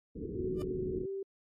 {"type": "low-pass noise", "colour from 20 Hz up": "white", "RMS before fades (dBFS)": -39, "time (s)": [0.15, 1.06], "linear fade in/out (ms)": 10, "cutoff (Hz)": 450, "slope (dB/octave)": 96}
{"type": "tone with pitch glide", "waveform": "sine", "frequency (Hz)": [370, 390], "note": ["F#4", "G4"], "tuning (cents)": [0, -9], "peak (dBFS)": -35, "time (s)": [0.35, 1.23], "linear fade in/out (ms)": 5, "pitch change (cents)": 91, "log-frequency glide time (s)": [1.03, 1.08]}
{"type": "tone with exponential growth", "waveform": "30% pulse", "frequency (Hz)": 596, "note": "D5", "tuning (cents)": 25, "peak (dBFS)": -38, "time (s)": [0.53, 0.62], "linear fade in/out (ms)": 1, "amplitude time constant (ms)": 18}
{"effects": ["AAC 48 kbps"]}